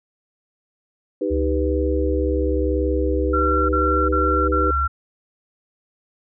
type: chord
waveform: sine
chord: Eb augmented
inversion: none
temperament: equal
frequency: 311.1 / 392 / 493.9 Hz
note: Eb4 / G4 / B4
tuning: 0 / 0 / 0 cents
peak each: -24 dBFS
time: 1.21-4.71 s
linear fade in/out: 5 ms
type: tone with pitch glide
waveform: sine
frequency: 71.1 to 68.09 Hz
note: C#2 to C#2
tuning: +45 to -30 cents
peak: -21 dBFS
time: 1.3-4.88 s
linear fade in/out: 20 ms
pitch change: -75 cents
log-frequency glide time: 1.53-3.07 s
type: tone bursts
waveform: sine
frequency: 1362 Hz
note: F6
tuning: 44 cents flat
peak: -19 dBFS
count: 4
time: 3.33-4.878 s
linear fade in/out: 10 ms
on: 360 ms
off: 36 ms
effects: none